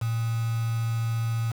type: tone with quantisation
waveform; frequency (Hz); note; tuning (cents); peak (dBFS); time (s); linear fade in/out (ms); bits
sine; 114.3; A#2; -34; -24; 0.01-1.52; 10; 6
effects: none